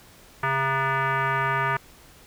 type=tone with frequency modulation; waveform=sine; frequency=135.9 Hz; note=C#3; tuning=34 cents flat; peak=-21 dBFS; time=0.43-1.77 s; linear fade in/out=5 ms; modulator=539 Hz; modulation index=3.3; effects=pink hiss -51 dBFS RMS until 2.26 s